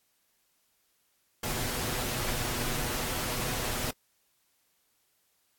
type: noise with comb filter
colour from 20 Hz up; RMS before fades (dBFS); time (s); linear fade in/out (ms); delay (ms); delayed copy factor
pink; -32; 1.43-3.91; 5; 8.1; +0.5
effects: white hiss -72 dBFS RMS until 5.58 s + AAC 64 kbps